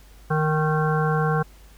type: harmonic tone with a mistuned harmonic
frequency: 155 Hz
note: D#3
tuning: 6 cents flat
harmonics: 1 / 3 / 5 / 7 / 9 / 10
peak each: -21 / -26 / -28 / -29 / -31 / -31 dBFS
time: 0.3-1.43 s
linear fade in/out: 10 ms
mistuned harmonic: 9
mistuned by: -30 cents
effects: added 50 Hz sine -46 dBFS peak until 1.77 s + pink hiss -54 dBFS RMS until 1.77 s